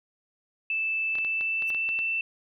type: tone with pitch glide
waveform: sine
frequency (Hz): 2637 to 2669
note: E7 to E7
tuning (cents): 0 to +21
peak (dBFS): -25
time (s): 0.7-2.21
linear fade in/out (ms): 2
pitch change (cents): +21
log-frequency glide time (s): 1.09-1.99
type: clicks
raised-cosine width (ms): 0.3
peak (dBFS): -25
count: 9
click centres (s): 1.154 / 1.185 / 1.248 / 1.41 / 1.623 / 1.703 / 1.747 / 1.89 / 1.99
type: tone with exponential growth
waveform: 5% pulse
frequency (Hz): 2917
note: F#7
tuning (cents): -25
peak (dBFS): -33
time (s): 1.63-1.7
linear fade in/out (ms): 1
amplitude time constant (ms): 15
effects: none